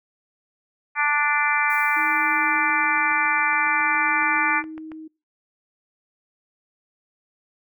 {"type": "harmonic tone", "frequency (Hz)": 293.7, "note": "D4", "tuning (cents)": 0, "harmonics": [3, 4, 5, 6, 7, 8], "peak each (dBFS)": [-25, -25, -25, -25, -25, -25], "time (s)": [0.95, 4.63], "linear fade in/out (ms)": 50}
{"type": "noise with exponential decay", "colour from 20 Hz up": "violet", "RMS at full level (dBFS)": -41, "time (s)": [1.7, 3.45], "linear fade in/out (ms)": 1, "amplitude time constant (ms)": 380}
{"type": "tone with tremolo", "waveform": "sine", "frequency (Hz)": 315.4, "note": "D#4", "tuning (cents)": 24, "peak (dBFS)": -30, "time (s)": [1.96, 5.08], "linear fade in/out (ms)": 10, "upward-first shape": "triangle", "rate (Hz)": 0.5, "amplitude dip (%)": 70}
{"type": "click train", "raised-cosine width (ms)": 0.5, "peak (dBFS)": -26, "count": 18, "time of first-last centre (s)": [2.56, 4.918], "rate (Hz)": 7.21}
{"effects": ["noise-tail reverb RT60 0.3 s tail -24 dB re dry", "MP3 96 kbps"]}